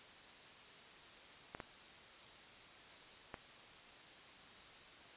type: clicks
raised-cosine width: 0.5 ms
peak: -29 dBFS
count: 3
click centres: 1.549 / 1.602 / 3.342 s
effects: white hiss -57 dBFS RMS until 5.16 s + resampled to 8000 Hz